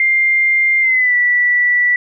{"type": "tone with pitch glide", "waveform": "sine", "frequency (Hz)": [2100, 1959.4], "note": ["C7", "B6"], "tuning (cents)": [6, -14], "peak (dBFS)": -10, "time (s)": [0, 1.96], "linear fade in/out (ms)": 2, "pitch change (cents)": -120, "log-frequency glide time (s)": [0.81, 1.15], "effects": []}